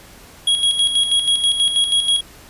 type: tone with tremolo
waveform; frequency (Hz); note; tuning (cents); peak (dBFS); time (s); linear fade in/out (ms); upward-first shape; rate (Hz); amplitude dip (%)
square; 3310; G#7; -6; -13; 0.47-2.21; 5; square; 6.2; 55
effects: pink hiss -43 dBFS RMS until 2.49 s + resampled to 32000 Hz